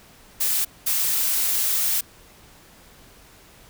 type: noise bursts at uneven times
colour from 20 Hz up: blue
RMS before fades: -22 dBFS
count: 2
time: 0.4-0.65 / 0.86-2.01 s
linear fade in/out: 10 ms
effects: pink hiss -50 dBFS RMS until 3.69 s